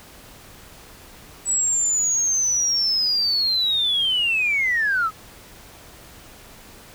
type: linear sweep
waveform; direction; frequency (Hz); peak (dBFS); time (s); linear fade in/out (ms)
sine; down; 7902 to 1244.5; -17; 1.45-5.11; 50
effects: tanh soft clip ceiling -13 dBFS + pink hiss -45 dBFS RMS until 6.94 s